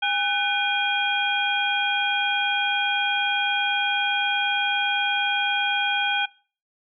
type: harmonic tone with a mistuned harmonic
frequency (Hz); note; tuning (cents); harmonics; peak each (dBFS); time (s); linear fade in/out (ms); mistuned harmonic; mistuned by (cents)
812; G#5; -39; 1 / 2 / 3 / 4; -26 / -26 / -26 / -26; 0.02-6.26; 10; 2; -130
effects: noise-tail reverb RT60 0.4 s tail -22 dB re dry